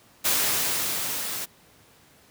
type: noise with level ramp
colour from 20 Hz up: white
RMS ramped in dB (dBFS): -22 to -32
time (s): 0.24-1.46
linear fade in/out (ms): 20
effects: pink hiss -56 dBFS RMS until 2.3 s + high-pass 80 Hz 12 dB/octave